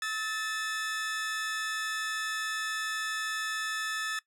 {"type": "tone pair together", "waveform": "sawtooth", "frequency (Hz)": [1291.8, 1760], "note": ["E6", "A6"], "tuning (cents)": [-35, 0], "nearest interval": "perfect fourth", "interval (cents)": 535, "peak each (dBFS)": [-33, -29], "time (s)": [0.02, 4.19], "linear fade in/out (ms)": 2, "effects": ["noise-tail reverb RT60 0.1 s tail -19 dB re dry", "low-pass 10000 Hz 12 dB/octave"]}